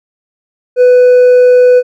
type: tone with hard clipping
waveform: sine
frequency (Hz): 497.4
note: B4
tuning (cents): +12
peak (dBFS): -3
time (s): 0.76-1.83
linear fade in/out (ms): 50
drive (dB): 2
effects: none